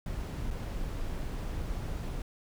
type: noise with dropouts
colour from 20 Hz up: brown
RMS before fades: -35 dBFS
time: 0.06-2.22 s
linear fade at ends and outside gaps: 2 ms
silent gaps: 0.505-0.509 s
effects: none